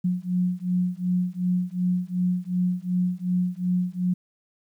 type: beating tone pair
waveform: sine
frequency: 179 / 181.7 Hz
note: F3 / F#3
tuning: +43 / -31 cents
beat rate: 2.7 Hz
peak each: -25 dBFS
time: 0.04-4.14 s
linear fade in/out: 10 ms
effects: 10-bit